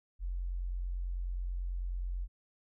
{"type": "tone", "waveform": "sine", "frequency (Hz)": 44.6, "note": "F1", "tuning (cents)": 37, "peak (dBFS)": -33, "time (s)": [0.19, 2.28], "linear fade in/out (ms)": 50, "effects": []}